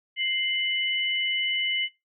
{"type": "tone pair together", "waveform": "sine", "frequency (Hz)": [2093, 2975], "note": ["C7", "F#7"], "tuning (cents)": [0, 9], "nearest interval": "tritone", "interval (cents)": 609, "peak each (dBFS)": -27, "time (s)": [0.16, 1.89], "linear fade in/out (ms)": 50, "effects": ["noise-tail reverb RT60 0.2 s tail -18 dB re dry"]}